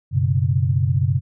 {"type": "chord", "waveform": "sine", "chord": "F# suspended fourth", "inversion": "none", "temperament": "equal with one note detuned", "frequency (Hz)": [94.77, 123.47, 138.59], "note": ["F#2", "B2", "C#3"], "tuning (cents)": [42, 0, 0], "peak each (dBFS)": -20, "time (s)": [0.11, 1.21], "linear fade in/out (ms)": 50, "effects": []}